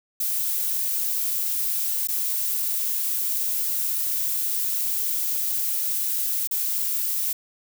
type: noise with dropouts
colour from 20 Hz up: violet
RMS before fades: -25 dBFS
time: 0.2-7.33 s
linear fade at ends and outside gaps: 5 ms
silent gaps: 2.073-2.085 / 6.474-6.51 s
effects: none